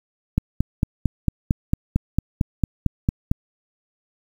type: click train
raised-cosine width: 5 ms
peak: -5 dBFS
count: 14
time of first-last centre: 0.38-3.315 s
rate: 4.43 Hz
effects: 7-bit